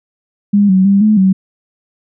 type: tone with pitch steps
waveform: sine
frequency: 203.4 / 188.2 / 198.2 / 214.1 / 189.9 Hz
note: G#3 / F#3 / G3 / A3 / F#3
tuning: -36 / +30 / +19 / -47 / +45 cents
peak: -6 dBFS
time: 0.53-1.33 s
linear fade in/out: 10 ms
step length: 160 ms
effects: none